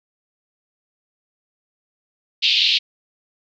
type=band-pass noise; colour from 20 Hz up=white; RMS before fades=-17 dBFS; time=2.42-2.79 s; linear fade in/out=20 ms; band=2600 to 4300 Hz; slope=48 dB/octave; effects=none